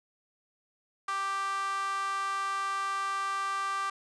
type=tone with high-pass filter; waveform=sawtooth; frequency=392 Hz; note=G4; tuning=in tune; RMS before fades=-32 dBFS; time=1.08-3.9 s; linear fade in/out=5 ms; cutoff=1200 Hz; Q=5.2; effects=resampled to 22050 Hz